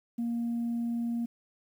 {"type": "tone", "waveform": "sine", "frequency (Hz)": 234.7, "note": "A#3", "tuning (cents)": 12, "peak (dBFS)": -27, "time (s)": [0.18, 1.26], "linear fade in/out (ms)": 10, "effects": ["tanh soft clip ceiling -26 dBFS", "10-bit"]}